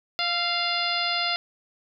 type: harmonic tone with a mistuned harmonic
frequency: 698.5 Hz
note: F5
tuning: in tune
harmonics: 1 / 2 / 3 / 4 / 5 / 6 / 7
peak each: -31 / -31 / -31 / -31 / -31 / -31 / -31 dBFS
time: 0.19-1.36 s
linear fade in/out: 0 ms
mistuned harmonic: 2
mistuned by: -26 cents
effects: none